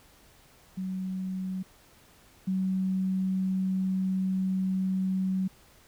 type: tone pair in turn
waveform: sine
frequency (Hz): 187.4 / 188.49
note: F#3 / F#3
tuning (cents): +22 / +32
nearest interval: unison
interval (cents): 10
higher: second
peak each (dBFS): -30 / -25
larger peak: second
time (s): 0.77-1.63 / 2.47-5.48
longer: second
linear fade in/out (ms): 10
effects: pink hiss -58 dBFS RMS until 5.87 s